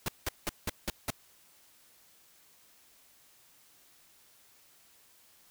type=noise bursts; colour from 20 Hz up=pink; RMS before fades=-32 dBFS; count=6; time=0.06-1.104 s; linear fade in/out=2 ms; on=24 ms; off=180 ms; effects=white hiss -62 dBFS RMS until 5.5 s